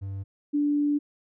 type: tone pair in turn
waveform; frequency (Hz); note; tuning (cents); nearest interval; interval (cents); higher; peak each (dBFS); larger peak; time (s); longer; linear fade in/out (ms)
triangle / sine; 97.7 / 291.7; G2 / D4; -5 / -12; octave + perfect fifth; 1893; second; -29 / -21; second; 0.01-0.24 / 0.53-0.99; second; 20
effects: none